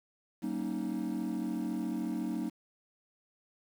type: chord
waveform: triangle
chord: D# minor seventh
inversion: first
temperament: equal with one note detuned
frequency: 189.32 / 233.1 / 277.2 / 311.1 Hz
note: F#3 / A#3 / C#4 / D#4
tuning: +40 / 0 / 0 / 0 cents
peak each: -36 / -34 / -37 / -34 dBFS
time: 0.42-2.5 s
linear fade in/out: 20 ms
effects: tanh soft clip ceiling -24 dBFS + 9-bit